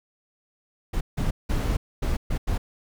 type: noise bursts at uneven times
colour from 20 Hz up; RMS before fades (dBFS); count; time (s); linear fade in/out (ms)
brown; -24; 6; 0.93-1.01 / 1.17-1.31 / 1.49-1.77 / 2.02-2.17 / 2.3-2.38 / 2.47-2.58; 10
effects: none